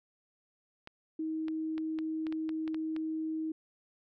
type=clicks; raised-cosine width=0.3 ms; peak=-29 dBFS; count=10; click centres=0.874 / 1.483 / 1.78 / 1.988 / 2.268 / 2.325 / 2.492 / 2.678 / 2.745 / 2.964 s
type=tone; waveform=sine; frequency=316.7 Hz; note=D#4; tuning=31 cents sharp; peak=-32 dBFS; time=1.19-3.52 s; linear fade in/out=5 ms
effects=none